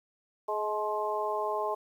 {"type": "harmonic tone with a mistuned harmonic", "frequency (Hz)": 211, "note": "G#3", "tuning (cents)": 28, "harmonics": [2, 3, 4, 5], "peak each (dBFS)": [-34, -34, -34, -34], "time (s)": [0.48, 1.75], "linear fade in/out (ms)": 10, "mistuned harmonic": 4, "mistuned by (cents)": 27, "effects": ["10-bit"]}